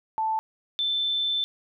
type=tone pair in turn; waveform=sine; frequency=880 / 3535 Hz; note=A5 / A7; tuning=0 / +7 cents; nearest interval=2 octaves; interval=2407 cents; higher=second; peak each=-23 dBFS; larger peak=neither; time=0.18-0.39 / 0.79-1.44 s; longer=second; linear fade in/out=0 ms; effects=none